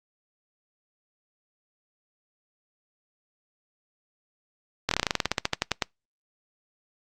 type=slowing click train; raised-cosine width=0.2 ms; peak=-5 dBFS; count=18; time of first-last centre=4.89-5.823 s; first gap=23 ms; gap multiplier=1.1; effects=noise-tail reverb RT60 0.2 s tail -26 dB re dry + Opus 48 kbps